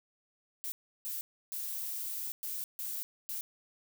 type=noise bursts at uneven times; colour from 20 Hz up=violet; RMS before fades=-38 dBFS; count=6; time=0.64-0.72 / 1.05-1.21 / 1.52-2.32 / 2.43-2.64 / 2.79-3.03 / 3.29-3.41 s; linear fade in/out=0 ms; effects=none